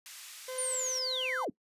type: band-pass noise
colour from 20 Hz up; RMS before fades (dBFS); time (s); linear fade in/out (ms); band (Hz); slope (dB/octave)
white; -48; 0.06-0.99; 0; 1600 to 10000; 12
type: tone with tremolo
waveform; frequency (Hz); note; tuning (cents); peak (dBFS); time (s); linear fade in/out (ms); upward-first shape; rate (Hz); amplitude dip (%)
40% pulse; 514; C5; -31; -36; 0.48-1.45; 5; triangle; 1.6; 25
type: linear sweep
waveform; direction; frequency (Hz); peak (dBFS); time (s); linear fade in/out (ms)
sine; down; 9460 to 186; -31; 0.58-1.5; 5
effects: noise-tail reverb RT60 0.1 s tail -21 dB re dry + resampled to 32000 Hz